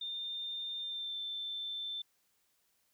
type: tone with pitch glide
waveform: sine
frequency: 3611 to 3547 Hz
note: A7 to A7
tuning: +44 to +13 cents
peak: -37 dBFS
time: 0.01-2.02 s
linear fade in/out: 5 ms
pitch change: -31 cents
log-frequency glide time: 0.8-1.18 s
effects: white hiss -75 dBFS RMS until 2.93 s